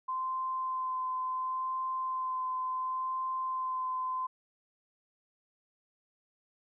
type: tone with vibrato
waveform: sine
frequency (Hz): 1034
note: C6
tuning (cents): -21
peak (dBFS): -31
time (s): 0.08-4.27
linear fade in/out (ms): 10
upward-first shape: sine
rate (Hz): 0.7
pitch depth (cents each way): 11
effects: none